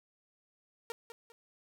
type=tone with echo; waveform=sawtooth; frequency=462.8 Hz; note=A#4; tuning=13 cents flat; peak=-33 dBFS; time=0.9-0.92 s; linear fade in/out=0 ms; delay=200 ms; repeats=2; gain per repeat=-9 dB; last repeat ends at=1.32 s; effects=none